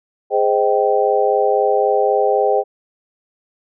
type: chord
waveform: sine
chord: Ab major seventh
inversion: none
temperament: just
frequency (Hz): 415.3 / 519.1 / 623 / 778.7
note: Ab4 / C5 / Eb5 / G5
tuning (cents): 0 / -14 / +2 / -12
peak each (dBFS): -17 / -18 / -20 / -18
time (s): 0.3-2.64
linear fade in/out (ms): 50
effects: none